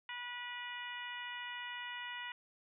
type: harmonic tone with a mistuned harmonic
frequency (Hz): 486.9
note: B4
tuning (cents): -25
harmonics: 2 / 3 / 4 / 5 / 6 / 7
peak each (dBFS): -48 / -50 / -45 / -51 / -48 / -58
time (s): 0.09-2.32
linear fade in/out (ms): 2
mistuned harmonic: 7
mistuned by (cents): +42
effects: none